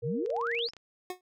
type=tone with vibrato; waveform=sine; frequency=468 Hz; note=A#4; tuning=7 cents sharp; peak=-32 dBFS; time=0.02-0.68 s; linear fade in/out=20 ms; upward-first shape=triangle; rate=17 Hz; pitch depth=9 cents each way
type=exponential sweep; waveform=sine; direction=up; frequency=108.7 to 5588 Hz; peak=-30 dBFS; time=0.02-0.71 s; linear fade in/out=50 ms
type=clicks; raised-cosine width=0.2 ms; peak=-32 dBFS; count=11; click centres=0.261 / 0.303 / 0.365 / 0.413 / 0.47 / 0.515 / 0.55 / 0.59 / 0.687 / 0.735 / 0.767 s
type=tone with exponential decay; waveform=25% pulse; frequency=365.1 Hz; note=F#4; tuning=23 cents flat; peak=-27 dBFS; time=1.1-1.21 s; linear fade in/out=2 ms; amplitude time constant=22 ms
effects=none